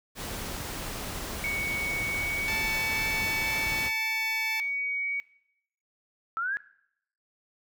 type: noise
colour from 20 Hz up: pink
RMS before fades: -36 dBFS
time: 0.15-3.91 s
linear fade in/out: 50 ms
type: tone with pitch glide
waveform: sine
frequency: 2232 to 2251 Hz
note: C#7 to C#7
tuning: +11 to +26 cents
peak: -28 dBFS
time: 1.44-5.2 s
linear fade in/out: 0 ms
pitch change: +15 cents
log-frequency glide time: 2.02-2.58 s
type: tone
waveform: 10% pulse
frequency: 880 Hz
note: A5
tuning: in tune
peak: -24 dBFS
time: 2.48-4.6 s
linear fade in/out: 0 ms
type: linear sweep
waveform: sine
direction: up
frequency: 1300 to 1700 Hz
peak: -27 dBFS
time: 6.37-6.57 s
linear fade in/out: 0 ms
effects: noise-tail reverb RT60 0.7 s tail -19 dB re dry